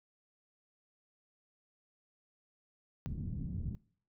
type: low-pass noise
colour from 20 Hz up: white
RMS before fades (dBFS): -39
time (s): 3.06-3.75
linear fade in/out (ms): 0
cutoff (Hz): 190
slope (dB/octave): 24
effects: noise-tail reverb RT60 0.5 s tail -21 dB re dry